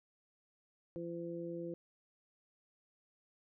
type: harmonic tone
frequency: 170 Hz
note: F3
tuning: 46 cents flat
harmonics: 1 / 2 / 3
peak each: -46 / -42 / -45 dBFS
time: 0.96-1.74 s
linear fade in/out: 0 ms
effects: none